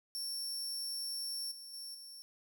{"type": "tone with level steps", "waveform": "sawtooth", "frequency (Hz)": 5450, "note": "F8", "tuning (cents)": -43, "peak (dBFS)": [-35, -45, -41, -46], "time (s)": [0.15, 2.22], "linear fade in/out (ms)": 0, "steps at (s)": [1.51, 1.73, 1.94], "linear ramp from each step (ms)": 10, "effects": []}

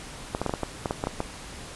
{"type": "clicks", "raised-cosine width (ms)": 1, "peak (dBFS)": -12, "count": 11, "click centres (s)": [0.349, 0.416, 0.463, 0.495, 0.538, 0.633, 0.858, 0.909, 1.039, 1.071, 1.204], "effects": ["pink hiss -41 dBFS RMS until 1.75 s", "resampled to 24000 Hz"]}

